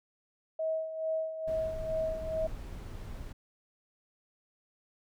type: tone with tremolo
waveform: sine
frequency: 639 Hz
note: D#5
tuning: 46 cents sharp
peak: -28 dBFS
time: 0.59-2.47 s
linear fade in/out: 5 ms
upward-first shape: sine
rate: 2.3 Hz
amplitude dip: 65%
type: noise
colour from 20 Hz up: brown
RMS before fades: -41 dBFS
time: 1.47-3.33 s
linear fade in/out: 10 ms
effects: none